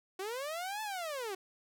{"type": "linear two-way sweep", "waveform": "sawtooth", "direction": "up then down", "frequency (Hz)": [364.1, 880, 364.1], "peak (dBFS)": -33, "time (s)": [0.19, 1.35], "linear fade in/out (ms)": 5, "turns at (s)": 0.82, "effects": []}